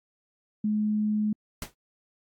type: tone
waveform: sine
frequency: 212.1 Hz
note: G#3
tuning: 37 cents sharp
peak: -23 dBFS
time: 0.64-1.33 s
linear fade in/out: 5 ms
type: noise with exponential decay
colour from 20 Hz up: pink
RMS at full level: -31 dBFS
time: 1.62-1.74 s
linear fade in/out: 2 ms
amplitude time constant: 24 ms
effects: AAC 64 kbps